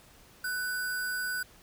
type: tone with sample-and-hold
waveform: sine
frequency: 1491 Hz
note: F#6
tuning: 13 cents sharp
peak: -30 dBFS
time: 0.44-1.43 s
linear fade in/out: 5 ms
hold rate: 6300 Hz
effects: pink hiss -57 dBFS RMS until 1.62 s